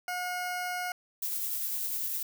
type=tone; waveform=20% pulse; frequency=721 Hz; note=F#5; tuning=45 cents flat; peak=-27 dBFS; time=0.08-0.92 s; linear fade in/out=2 ms
type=noise with tremolo; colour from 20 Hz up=violet; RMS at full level=-32 dBFS; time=1.22-2.23 s; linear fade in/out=5 ms; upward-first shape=sine; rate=10 Hz; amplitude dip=25%
effects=none